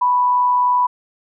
sine tone with amplitude modulation, 987.8 Hz, B5, in tune, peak -11 dBFS, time 0.01-0.87 s, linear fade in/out 10 ms, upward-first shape sine, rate 123 Hz, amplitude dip 30%, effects none

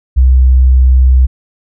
sine tone, 64.1 Hz, C2, 35 cents flat, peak -3 dBFS, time 0.16-1.27 s, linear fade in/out 20 ms, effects none

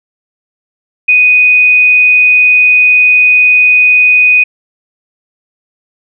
sine tone, 2489 Hz, D#7, in tune, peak -3 dBFS, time 1.08-4.44 s, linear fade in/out 10 ms, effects none

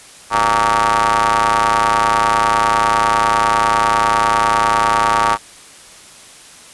sawtooth ring-modulated tone, 110 Hz, A2, in tune, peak -5 dBFS, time 0.3-5.38 s, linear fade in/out 50 ms, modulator 1030 Hz, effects white hiss -40 dBFS RMS until 6.73 s + resampled to 24000 Hz

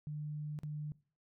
sine tone with dropouts, 150 Hz, D3, 37 cents sharp, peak -38 dBFS, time 0.07-0.92 s, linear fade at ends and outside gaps 0 ms, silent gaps 0.589-0.634 s, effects noise-tail reverb RT60 0.4 s tail -20 dB re dry

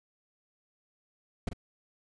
brown noise with echo, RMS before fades -27 dBFS, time 1.47-1.49 s, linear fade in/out 5 ms, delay 43 ms, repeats 1, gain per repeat -9 dB, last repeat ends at 1.533 s, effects resampled to 22050 Hz

